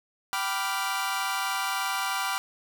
sawtooth chord, G dominant seventh, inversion none, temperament equal with one note detuned, 775.4 / 987.8 / 1174.7 / 1396.9 Hz, G5 / B5 / D6 / F6, -19 / 0 / 0 / 0 cents, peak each -29 dBFS, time 0.33-2.38 s, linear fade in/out 0 ms, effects none

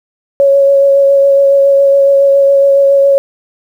sine tone with vibrato, 554.4 Hz, C#5, in tune, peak -4 dBFS, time 0.4-3.18 s, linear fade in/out 0 ms, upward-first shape sine, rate 7.2 Hz, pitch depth 13 cents each way, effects 7-bit

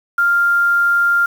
sine tone with quantisation, 1396.9 Hz, F6, in tune, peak -11 dBFS, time 0.18-1.26 s, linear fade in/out 5 ms, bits 6, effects none

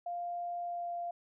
sine tone with pitch glide, 698.5 to 694.1 Hz, F5 to F5, 0 to -11 cents, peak -35 dBFS, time 0.06-1.11 s, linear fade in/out 5 ms, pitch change -11 cents, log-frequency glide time 0.61-0.92 s, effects none

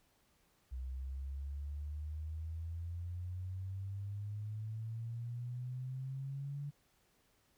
sine exponential sweep, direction up, 63 to 144.7 Hz, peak -39 dBFS, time 0.71-6.71 s, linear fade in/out 20 ms, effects pink hiss -73 dBFS RMS until 7.57 s

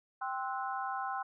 harmonic tone with a mistuned harmonic, 261.6 Hz, C4, in tune, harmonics 3 / 4 / 5 / 6, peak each -37 / -39 / -41 / -43 dBFS, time 0.21-1.23 s, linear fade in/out 10 ms, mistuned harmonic 6, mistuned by -110 cents, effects none

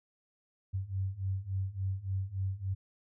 sine beating tone pair, 94 / 97.5 Hz, F#2 / G2, +28 / -9 cents, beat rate 3.5 Hz, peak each -36 / -34 dBFS, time 0.73-2.75 s, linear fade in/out 20 ms, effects none

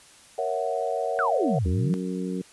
sine chord, F# dominant seventh, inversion first, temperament equal, 466.2 / 554.4 / 659.3 / 740 Hz, A#4 / C#5 / E5 / F#5, 0 / 0 / 0 / 0 cents, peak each -30 dBFS, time 0.38-1.59 s, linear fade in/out 5 ms
sine exponential two-way sweep, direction down then up, 1568 to 74.7 to 187.8 Hz, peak -22 dBFS, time 1.19-1.94 s, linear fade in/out 0 ms, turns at 1.68 s
harmonic tone, 92.1 Hz, F#2, 7 cents flat, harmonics 2 / 3 / 4 / 5, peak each -29 / -33 / -35 / -37 dBFS, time 1.65-2.42 s, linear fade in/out 5 ms
effects white hiss -52 dBFS RMS until 2.52 s + resampled to 24000 Hz

